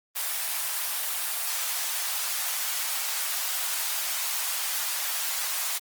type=high-pass noise; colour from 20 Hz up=white; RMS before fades=-29 dBFS; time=0.15-5.79 s; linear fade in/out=20 ms; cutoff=690 Hz; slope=24 dB/octave; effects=Opus 24 kbps